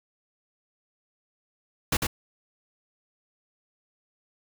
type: noise with echo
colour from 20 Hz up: pink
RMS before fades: -24 dBFS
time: 1.92-1.97 s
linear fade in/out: 5 ms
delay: 99 ms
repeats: 1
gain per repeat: -3 dB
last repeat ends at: 2.069 s
effects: none